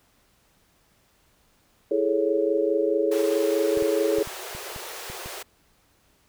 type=chord; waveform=sine; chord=A major seventh; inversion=second; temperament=equal; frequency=329.6 / 415.3 / 440 / 554.4 Hz; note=E4 / G#4 / A4 / C#5; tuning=0 / 0 / 0 / 0 cents; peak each=-27 / -24 / -26 / -26 dBFS; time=1.91-4.23 s; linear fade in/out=5 ms
type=high-pass noise; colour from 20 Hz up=pink; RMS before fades=-37 dBFS; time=3.11-5.43 s; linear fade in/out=10 ms; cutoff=350 Hz; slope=96 dB/octave
type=clicks; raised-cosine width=5 ms; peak=-28 dBFS; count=8; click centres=3.773 / 3.824 / 4.185 / 4.274 / 4.55 / 4.762 / 5.1 / 5.26 s
effects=pink hiss -63 dBFS RMS until 6.28 s